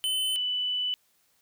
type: tone pair in turn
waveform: square / sine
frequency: 3037 / 2985 Hz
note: F#7 / F#7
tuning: +44 / +15 cents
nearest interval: unison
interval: 29 cents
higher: first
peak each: -26 dBFS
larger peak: neither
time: 0.04-0.36 / 0.36-0.94 s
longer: second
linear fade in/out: 0 ms
effects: white hiss -68 dBFS RMS until 1.41 s